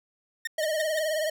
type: tone bursts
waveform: 40% pulse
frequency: 1830 Hz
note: A#6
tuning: 32 cents flat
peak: -27 dBFS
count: 4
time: 0.45-0.992 s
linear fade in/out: 5 ms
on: 23 ms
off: 150 ms
type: tone with vibrato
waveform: square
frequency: 622.3 Hz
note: D#5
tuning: in tune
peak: -26 dBFS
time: 0.58-1.3 s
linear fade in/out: 5 ms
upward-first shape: triangle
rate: 19 Hz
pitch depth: 78 cents each way
effects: none